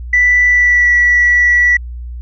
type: tone with pitch glide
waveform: sine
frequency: 1975.5 to 1949.4 Hz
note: B6 to B6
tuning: 0 to -23 cents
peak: -6 dBFS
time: 0.13-1.77 s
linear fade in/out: 5 ms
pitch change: -23 cents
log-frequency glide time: 0.47-0.91 s
effects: tanh soft clip ceiling -2 dBFS + added 60 Hz sine -23 dBFS peak until 2.21 s